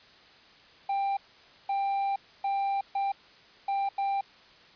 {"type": "tone bursts at uneven times", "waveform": "triangle", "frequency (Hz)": 791, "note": "G5", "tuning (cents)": 15, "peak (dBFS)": -24, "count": 6, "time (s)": [[0.89, 1.17], [1.69, 2.16], [2.44, 2.81], [2.95, 3.12], [3.68, 3.89], [3.98, 4.21]], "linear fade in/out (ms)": 5, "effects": ["white hiss -55 dBFS RMS until 4.75 s", "resampled to 11025 Hz"]}